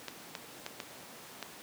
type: clicks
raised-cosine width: 0.2 ms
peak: -20 dBFS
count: 5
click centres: 0.083 / 0.352 / 0.664 / 0.802 / 1.427 s
effects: pink hiss -49 dBFS RMS until 1.62 s + high-pass 200 Hz 12 dB/octave